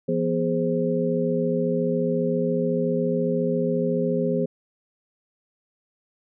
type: tone cluster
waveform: sine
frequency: 169.6 / 243.9 / 415.5 / 523 Hz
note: E3 / B3 / G#4 / C5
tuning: +50 / -21 / +1 / -1 cents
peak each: -26 dBFS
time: 0.08-4.46 s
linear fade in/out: 10 ms
effects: none